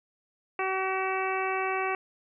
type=harmonic tone; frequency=380 Hz; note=F#4; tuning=46 cents sharp; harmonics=1 / 2 / 3 / 4 / 5 / 6 / 7; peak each=-32 / -32 / -33 / -38 / -38 / -36 / -37 dBFS; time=0.59-1.95 s; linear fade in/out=2 ms; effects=none